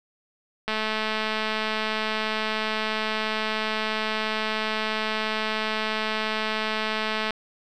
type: click train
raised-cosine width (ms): 0.3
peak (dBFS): -11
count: 1439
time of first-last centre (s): 0.68-7.307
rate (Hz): 217
effects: none

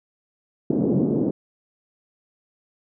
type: band-pass noise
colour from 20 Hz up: pink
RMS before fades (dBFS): -21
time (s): 0.7-1.31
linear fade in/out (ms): 5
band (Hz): 170 to 420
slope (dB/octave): 24
effects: none

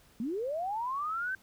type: linear sweep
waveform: sine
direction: up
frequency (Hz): 207.9 to 1568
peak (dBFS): -31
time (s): 0.2-1.35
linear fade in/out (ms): 2
effects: pink hiss -62 dBFS RMS until 1.42 s

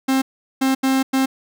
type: tone bursts at uneven times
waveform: 45% pulse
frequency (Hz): 265.5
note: C4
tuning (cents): +25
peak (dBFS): -15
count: 4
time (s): 0.08-0.22 / 0.61-0.75 / 0.83-1.03 / 1.13-1.26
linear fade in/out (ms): 10
effects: none

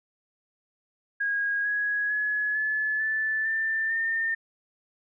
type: tone with pitch steps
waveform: sine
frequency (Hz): 1639 / 1666.7 / 1694.8 / 1723.5 / 1752.6 / 1782.2 / 1812.3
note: G#6 / G#6 / G#6 / A6 / A6 / A6 / A#6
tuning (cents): -23 / +6 / +35 / -36 / -7 / +22 / -49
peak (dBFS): -24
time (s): 1.2-4.35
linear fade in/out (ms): 10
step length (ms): 450
effects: none

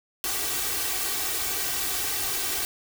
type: noise with comb filter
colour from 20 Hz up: white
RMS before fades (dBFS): -28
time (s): 0.24-2.65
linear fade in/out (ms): 0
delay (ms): 2.6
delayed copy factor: +0.85
effects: none

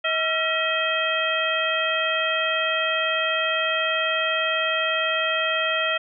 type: harmonic tone with a mistuned harmonic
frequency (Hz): 638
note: D#5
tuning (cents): +43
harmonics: 1 / 2 / 3 / 4 / 5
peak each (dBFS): -27 / -27 / -27 / -27 / -27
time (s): 0.04-5.98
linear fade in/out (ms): 10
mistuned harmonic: 2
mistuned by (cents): +110
effects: none

